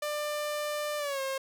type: tone with pitch glide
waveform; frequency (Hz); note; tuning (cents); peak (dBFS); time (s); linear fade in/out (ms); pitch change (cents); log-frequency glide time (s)
sawtooth; 595 to 536.2; D5 to C5; +22 to +42; -27; 0.02-1.38; 5; -180; 0.98-1.21
effects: none